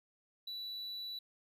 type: tone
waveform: triangle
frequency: 3949 Hz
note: B7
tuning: 1 cent flat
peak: -39 dBFS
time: 0.47-1.19 s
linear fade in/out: 5 ms
effects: none